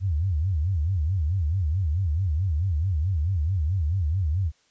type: tone with vibrato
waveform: sine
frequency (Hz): 85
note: F2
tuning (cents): -46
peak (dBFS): -21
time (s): 0-4.52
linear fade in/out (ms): 50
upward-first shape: sine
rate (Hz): 4.6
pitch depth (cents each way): 260
effects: white hiss -64 dBFS RMS until 4.7 s + resampled to 16000 Hz